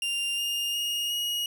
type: tone with pitch steps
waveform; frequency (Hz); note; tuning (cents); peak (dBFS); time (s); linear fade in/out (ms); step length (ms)
40% pulse; 2794 / 2825 / 2856 / 2888; F7 / F7 / F7 / F#7; 0 / +19 / +38 / -43; -26; 0.02-1.46; 2; 360
effects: none